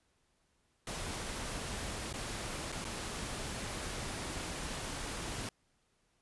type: noise with dropouts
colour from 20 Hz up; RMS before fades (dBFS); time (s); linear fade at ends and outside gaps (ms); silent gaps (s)
pink; -40; 0.87-5.49; 2; 2.128-2.138 / 2.72-2.724 / 2.844-2.85
effects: pink hiss -75 dBFS RMS until 6.21 s + resampled to 24000 Hz